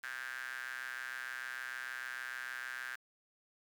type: tone with high-pass filter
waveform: square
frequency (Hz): 63.3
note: B1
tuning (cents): +43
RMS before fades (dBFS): -43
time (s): 0.03-2.96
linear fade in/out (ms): 10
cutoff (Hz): 1600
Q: 8.8
effects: 10-bit